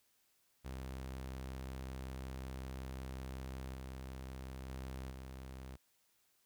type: tone with level steps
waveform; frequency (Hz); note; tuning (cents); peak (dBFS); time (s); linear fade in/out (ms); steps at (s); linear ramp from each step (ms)
sawtooth; 65.41; C2; 0; -39 / -41 / -39 / -43; 0.64-5.77; 20; 3.74 / 4.69 / 5.11; 2
effects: white hiss -75 dBFS RMS until 6.45 s